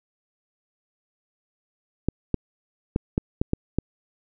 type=clicks; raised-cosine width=3 ms; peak=-8 dBFS; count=7; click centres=2.086 / 2.343 / 2.961 / 3.179 / 3.415 / 3.534 / 3.786 s; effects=none